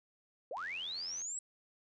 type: linear sweep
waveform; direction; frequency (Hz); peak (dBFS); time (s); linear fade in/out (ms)
sine; up; 448.2 to 7910; -38; 0.51-1.39; 2
type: click train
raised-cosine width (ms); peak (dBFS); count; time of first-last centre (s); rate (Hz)
0.2; -38; 58; 0.57-1.218; 88
effects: none